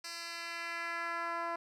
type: tone with band-pass filter sweep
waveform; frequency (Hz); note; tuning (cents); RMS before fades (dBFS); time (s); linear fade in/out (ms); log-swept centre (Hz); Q
10% pulse; 338.2; E4; +44; -39; 0.04-1.56; 5; 5300 to 880; 1.3
effects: none